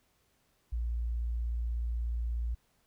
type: tone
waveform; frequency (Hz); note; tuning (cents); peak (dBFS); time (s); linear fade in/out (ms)
sine; 58.27; A#1; 0; -30; 0.72-2.55; 10
effects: pink hiss -72 dBFS RMS until 2.86 s